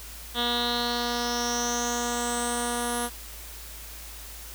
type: tone with low-pass filter sweep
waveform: 10% pulse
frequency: 239.9 Hz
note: A#3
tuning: 50 cents sharp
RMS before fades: -28 dBFS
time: 0.34-3.1 s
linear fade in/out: 50 ms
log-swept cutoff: 3500 to 11000 Hz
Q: 6.8
effects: added 55 Hz sine -43 dBFS peak until 4.54 s + white hiss -43 dBFS RMS until 4.54 s